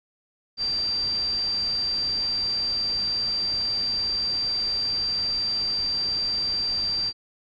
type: tone in noise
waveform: sine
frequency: 4699 Hz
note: D8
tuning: in tune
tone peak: -23 dBFS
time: 0.57-7.13 s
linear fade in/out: 50 ms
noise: pink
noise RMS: -40 dBFS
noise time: 0.57-7.13 s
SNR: +14 dB
effects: resampled to 16000 Hz

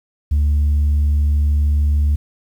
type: tone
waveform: sine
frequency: 73.42 Hz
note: D2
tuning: in tune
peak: -10 dBFS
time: 0.31-2.16 s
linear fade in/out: 10 ms
effects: tanh soft clip ceiling -11 dBFS + 8-bit

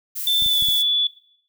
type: noise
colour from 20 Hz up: violet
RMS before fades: -28 dBFS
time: 0.15-0.83 s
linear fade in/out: 20 ms
type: tone with pitch glide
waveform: sine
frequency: 3540 to 3445 Hz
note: A7 to A7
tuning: +10 to -37 cents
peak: -16 dBFS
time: 0.27-1.07 s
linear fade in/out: 2 ms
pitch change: -47 cents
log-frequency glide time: 0.46-0.6 s
type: clicks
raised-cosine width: 5 ms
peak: -25 dBFS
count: 4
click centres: 0.423 / 0.462 / 0.624 / 0.686 s
effects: noise-tail reverb RT60 0.6 s tail -17 dB re dry

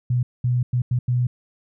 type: tone bursts at uneven times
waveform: sine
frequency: 123.47 Hz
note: B2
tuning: in tune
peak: -17 dBFS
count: 5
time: 0.1-0.23 / 0.44-0.63 / 0.73-0.82 / 0.91-0.99 / 1.08-1.27 s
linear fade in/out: 5 ms
effects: none

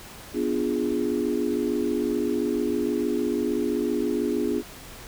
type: chord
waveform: sine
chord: B diminished seventh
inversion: none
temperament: equal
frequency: 246.9 / 293.7 / 349.2 / 415.3 Hz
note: B3 / D4 / F4 / Ab4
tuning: 0 / 0 / 0 / 0 cents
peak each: -28 dBFS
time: 0.33-4.63 s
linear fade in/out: 50 ms
effects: pink hiss -43 dBFS RMS until 5.07 s

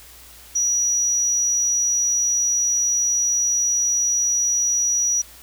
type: tone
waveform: sine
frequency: 5820 Hz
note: F#8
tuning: 29 cents flat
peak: -17 dBFS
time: 0.55-5.22 s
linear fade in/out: 10 ms
effects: added 60 Hz sine -50 dBFS peak until 5.42 s + white hiss -45 dBFS RMS until 5.42 s

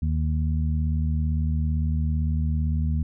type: harmonic tone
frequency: 77.78 Hz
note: D#2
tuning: in tune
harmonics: 1 / 2 / 3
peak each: -22 / -28 / -32 dBFS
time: 0.02-3.03 s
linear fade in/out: 5 ms
effects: none

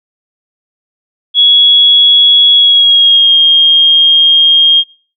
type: tone with pitch glide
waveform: sine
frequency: 3350 to 3232 Hz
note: G#7 to G#7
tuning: +14 to -48 cents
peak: -3 dBFS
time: 1.34-4.84 s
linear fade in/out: 50 ms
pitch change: -62 cents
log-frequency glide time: 2.53-3.34 s
effects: noise-tail reverb RT60 0.4 s tail -24 dB re dry

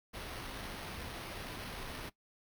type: noise with sample-and-hold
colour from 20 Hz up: pink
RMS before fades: -44 dBFS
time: 0.13-2.1 s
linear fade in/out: 20 ms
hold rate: 7350 Hz
effects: noise-tail reverb RT60 0.1 s tail -18 dB re dry

